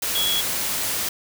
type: tone in noise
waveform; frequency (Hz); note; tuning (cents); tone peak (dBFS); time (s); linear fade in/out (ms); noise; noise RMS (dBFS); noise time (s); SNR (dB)
sine; 3345; G#7; +12; -21; 0.15-0.41; 5; white; -25; 0.02-1.09; +1
effects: none